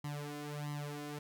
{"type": "tone with flanger", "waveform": "sawtooth", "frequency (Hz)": 146.83, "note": "D3", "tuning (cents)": 0, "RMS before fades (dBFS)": -42, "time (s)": [0.04, 1.19], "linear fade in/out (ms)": 5, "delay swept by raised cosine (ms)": [0.98, 2.88], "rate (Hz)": 1.5, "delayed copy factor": 1, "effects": []}